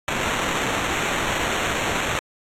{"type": "noise with sample-and-hold", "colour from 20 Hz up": "white", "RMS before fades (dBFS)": -24, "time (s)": [0.08, 2.19], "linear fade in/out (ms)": 0, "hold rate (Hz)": 4900, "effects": ["low-pass 9000 Hz 12 dB/octave", "AAC 64 kbps"]}